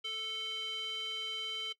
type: tone with band-pass filter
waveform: square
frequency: 440.8 Hz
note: A4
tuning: 3 cents sharp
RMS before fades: -38 dBFS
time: 0.04-1.73 s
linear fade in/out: 10 ms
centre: 3000 Hz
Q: 6.9
effects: noise-tail reverb RT60 0.1 s tail -20 dB re dry